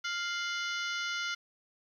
harmonic tone with a mistuned harmonic, 698.5 Hz, F5, in tune, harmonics 2 / 3 / 4 / 5 / 6 / 7 / 8 / 9, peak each -35 / -39 / -41 / -43 / -45 / -46 / -47 / -48 dBFS, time 0.04-1.35 s, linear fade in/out 10 ms, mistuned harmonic 4, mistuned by +99 cents, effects 11-bit

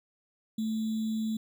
sine tone with sample-and-hold, 220 Hz, A3, in tune, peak -28 dBFS, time 0.58-1.37 s, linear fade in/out 5 ms, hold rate 3675 Hz, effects none

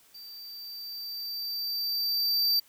square tone with level ramp, 4656 Hz, D8, 16 cents flat, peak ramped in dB -44 to -22 dBFS, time 0.14-2.6 s, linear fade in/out 10 ms, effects white hiss -60 dBFS RMS until 2.68 s

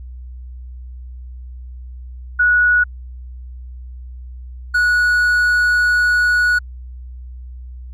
sine / triangle tone pair in turn, 1464 / 1464 Hz, F#6 / F#6, -19 / -19 cents, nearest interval unison, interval 0 cents, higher neither, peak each -10 dBFS, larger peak neither, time 2.39-2.84 / 4.74-6.59 s, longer second, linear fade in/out 10 ms, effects added 62 Hz sine -30 dBFS peak until 7.93 s

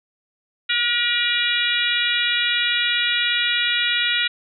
harmonic tone with a mistuned harmonic, 478.5 Hz, A#4, 45 cents sharp, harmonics 3 / 4 / 5 / 6 / 7 / 8, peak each -25 / -25 / -25 / -25 / -25 / -25 dBFS, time 0.69-4.28 s, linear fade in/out 10 ms, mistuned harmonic 7, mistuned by +16 cents, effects none

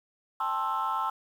sine chord, A minor seventh, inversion third, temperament just, 792 / 880 / 1056 / 1320 Hz, G5 / A5 / C6 / E6, +18 / 0 / +16 / +2 cents, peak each -35 / -31 / -30 / -30 dBFS, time 0.4-1.1 s, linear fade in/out 5 ms, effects tanh soft clip ceiling -21 dBFS + 9-bit

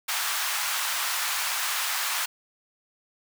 pink high-pass noise, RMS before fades -28 dBFS, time 0.08-2.26 s, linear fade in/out 10 ms, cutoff 950 Hz, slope 24 dB/octave, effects none

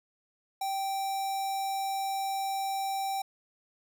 square tone with notch filter, 780 Hz, G5, 9 cents flat, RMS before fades -32 dBFS, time 0.61-3.22 s, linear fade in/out 5 ms, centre 2000 Hz, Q 1.4, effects none

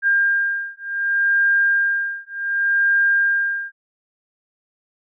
sine beating tone pair, 1603 / 1603.67 Hz, G6 / G6, +38 / +39 cents, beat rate 0.67 Hz, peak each -19 dBFS, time 0.02-3.72 s, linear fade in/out 50 ms, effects none

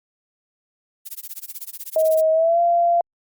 violet noise with tremolo, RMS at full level -30 dBFS, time 1.05-2.23 s, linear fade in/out 20 ms, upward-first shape sine, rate 16 Hz, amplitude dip 100%
sine tone with pitch glide, 635 to 688.5 Hz, D#5 to F5, +35 to -25 cents, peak -14 dBFS, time 1.96-3.01 s, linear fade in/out 2 ms, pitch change +140 cents, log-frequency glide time 2.32-2.6 s
effects Opus 48 kbps

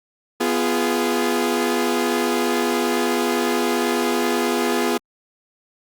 sawtooth chord, F diminished, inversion second, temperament equal with one note detuned, 246.9 / 345.2 / 415.3 Hz, Cb4 / F4 / Ab4, 0 / -20 / 0 cents, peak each -19 dBFS, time 0.4-4.98 s, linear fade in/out 10 ms, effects Opus 48 kbps

